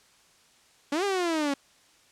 sawtooth exponential two-way sweep, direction up then down, 273.8 to 409.9 to 273.8 Hz, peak -21 dBFS, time 0.92-1.54 s, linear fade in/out 5 ms, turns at 1.04 s, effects white hiss -60 dBFS RMS until 2.11 s + low-pass 8000 Hz 12 dB/octave

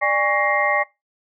sine tone cluster, 593 / 817 / 1118 / 1889 / 2097 Hz, D5 / G#5 / C#6 / A#6 / C7, +17 / -29 / +14 / +22 / +3 cents, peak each -23 dBFS, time 0.01-0.84 s, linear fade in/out 20 ms, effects noise-tail reverb RT60 0.2 s tail -19 dB re dry

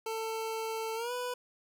25% pulse tone with pitch glide, 445.8 to 494.6 Hz, A4 to B4, +23 to +3 cents, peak -30 dBFS, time 0.06-1.34 s, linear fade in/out 5 ms, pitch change +180 cents, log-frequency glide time 0.95-1.12 s, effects none

